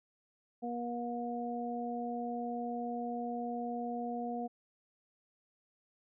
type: harmonic tone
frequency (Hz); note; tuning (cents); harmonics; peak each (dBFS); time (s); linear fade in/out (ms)
239.1; A#3; +44; 1 / 2 / 3; -38 / -42 / -39; 0.62-4.48; 20
effects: none